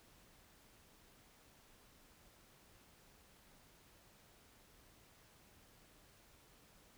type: silence
effects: pink hiss -66 dBFS RMS until 6.97 s